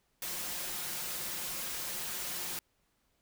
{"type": "noise with comb filter", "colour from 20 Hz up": "white", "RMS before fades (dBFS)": -38, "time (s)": [0.22, 2.59], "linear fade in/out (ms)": 2, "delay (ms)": 5.6, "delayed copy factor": 0.55, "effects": ["pink hiss -75 dBFS RMS until 3.21 s"]}